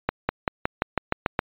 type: accelerating click train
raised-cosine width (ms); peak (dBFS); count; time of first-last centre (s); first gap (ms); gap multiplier
0.5; -6; 9; 0.09-1.391; 200; 0.94
effects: resampled to 8000 Hz